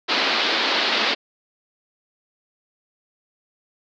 white band-pass noise, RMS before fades -21 dBFS, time 0.08-1.15 s, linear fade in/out 20 ms, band 220 to 4600 Hz, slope 48 dB/octave, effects none

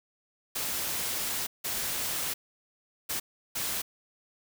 white noise bursts at uneven times, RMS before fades -32 dBFS, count 4, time 0.55-1.47 / 1.64-2.34 / 3.09-3.2 / 3.55-3.82 s, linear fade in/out 10 ms, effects none

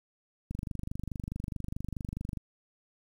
click train, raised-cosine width 5 ms, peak -23 dBFS, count 47, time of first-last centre 0.51-2.372 s, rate 24.7 Hz, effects 9-bit

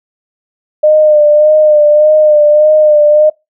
sine tone with vibrato, 605 Hz, D#5, 49 cents flat, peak -3 dBFS, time 0.83-3.3 s, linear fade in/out 10 ms, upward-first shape sine, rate 1.7 Hz, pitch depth 32 cents each way, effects noise-tail reverb RT60 0.2 s tail -23 dB re dry

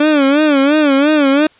30% pulse tone with vibrato, 289.2 Hz, D4, 27 cents flat, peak -6 dBFS, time 0-1.47 s, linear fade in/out 5 ms, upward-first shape sine, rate 2.9 Hz, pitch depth 120 cents each way, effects white hiss -48 dBFS RMS until 1.59 s + resampled to 8000 Hz

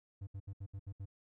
triangle tone bursts, 98 Hz, G2, in tune, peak -39 dBFS, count 7, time 0.21-1.057 s, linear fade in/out 10 ms, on 61 ms, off 70 ms, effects none

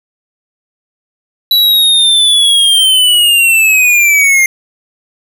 square linear sweep, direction down, 3951 to 2104 Hz, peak -6 dBFS, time 1.51-4.46 s, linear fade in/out 2 ms, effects none

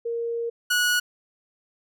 sine / sawtooth tone pair in turn, 466.2 / 1462.2 Hz, A#4 / F#6, 0 / -21 cents, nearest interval octave + minor sixth, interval 1979 cents, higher second, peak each -25 / -16 dBFS, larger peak second, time 0.05-0.5 / 0.7-1 s, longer first, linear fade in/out 10 ms, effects none

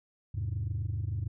sine chord, E augmented, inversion none, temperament equal, 82.41 / 103.83 / 130.81 Hz, E2 / G#2 / B#2, 0 / 0 / 0 cents, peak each -34 / -31 / -37 dBFS, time 0.34-1.28 s, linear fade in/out 10 ms, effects tanh soft clip ceiling -26 dBFS

